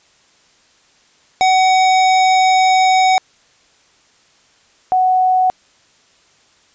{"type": "tone pair in turn", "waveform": ["square", "sine"], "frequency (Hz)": [751, 742.4], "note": ["F#5", "F#5"], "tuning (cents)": [26, 6], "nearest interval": "unison", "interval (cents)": 20, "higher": "first", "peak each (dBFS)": -10, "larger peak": "neither", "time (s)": [[1.41, 3.18], [4.92, 5.5]], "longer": "first", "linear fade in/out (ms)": 0, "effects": ["white hiss -53 dBFS RMS until 6.74 s", "resampled to 16000 Hz"]}